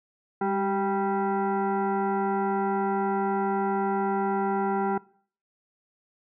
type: tone with frequency modulation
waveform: sine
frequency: 199.9 Hz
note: G3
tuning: 34 cents sharp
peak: -23 dBFS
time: 0.41-4.98 s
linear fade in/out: 5 ms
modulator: 588 Hz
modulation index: 1.6
effects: noise-tail reverb RT60 0.5 s tail -21 dB re dry

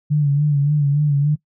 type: tone with vibrato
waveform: sine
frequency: 145.4 Hz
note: D3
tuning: 17 cents flat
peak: -13 dBFS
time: 0.1-1.36 s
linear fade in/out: 20 ms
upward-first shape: sine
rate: 3.5 Hz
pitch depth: 57 cents each way
effects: noise-tail reverb RT60 0.1 s tail -21 dB re dry

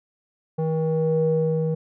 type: tone with low-pass filter sweep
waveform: square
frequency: 159.5 Hz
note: D#3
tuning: 43 cents sharp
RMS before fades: -22 dBFS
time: 0.58-1.75 s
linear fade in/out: 10 ms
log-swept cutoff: 620 to 400 Hz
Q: 5
effects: none

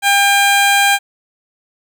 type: tone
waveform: 15% pulse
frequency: 800 Hz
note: G5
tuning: 35 cents sharp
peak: -3 dBFS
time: 0.02-0.99 s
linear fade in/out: 50 ms
effects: none

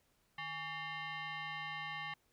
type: tone with frequency modulation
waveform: sine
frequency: 153.5 Hz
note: D#3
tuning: 23 cents flat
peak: -40 dBFS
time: 0.38-2.14 s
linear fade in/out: 5 ms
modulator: 978 Hz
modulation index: 2.8
effects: pink hiss -75 dBFS RMS until 2.32 s

